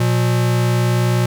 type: tone pair together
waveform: square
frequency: 120 / 179.8 Hz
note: B2 / F#3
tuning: -49 / -49 cents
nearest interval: perfect fifth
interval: 700 cents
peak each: -15 / -23 dBFS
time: 0-1.26 s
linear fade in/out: 5 ms
effects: none